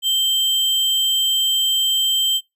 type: tone with sample-and-hold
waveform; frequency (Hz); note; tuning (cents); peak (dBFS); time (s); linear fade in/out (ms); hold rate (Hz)
sine; 3136; G7; 0; -15; 0.02-2.41; 50; 11025
effects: noise-tail reverb RT60 0.2 s tail -25 dB re dry + resampled to 32000 Hz